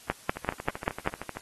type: two click trains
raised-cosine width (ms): 0.5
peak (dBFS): -20 / -10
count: 14 / 6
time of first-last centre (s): 0.37-1.37 / 0.1-1.075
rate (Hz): 13 / 5.13
effects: white hiss -52 dBFS RMS until 1.41 s + AAC 32 kbps